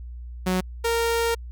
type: tone pair in turn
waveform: sawtooth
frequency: 184.4 / 463.2 Hz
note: F#3 / A#4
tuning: -6 / -11 cents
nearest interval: octave + major third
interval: 1595 cents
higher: second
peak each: -17 dBFS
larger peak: neither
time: 0.46-0.61 / 0.84-1.35 s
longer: second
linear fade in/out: 10 ms
effects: added 60 Hz sine -34 dBFS peak until 1.51 s